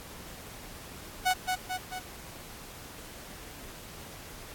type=tone with echo; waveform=sawtooth; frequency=740 Hz; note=F#5; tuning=in tune; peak=-19 dBFS; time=1.25-1.34 s; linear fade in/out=20 ms; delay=220 ms; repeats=3; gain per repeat=-4 dB; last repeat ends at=2 s; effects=pink hiss -46 dBFS RMS until 4.54 s + AAC 64 kbps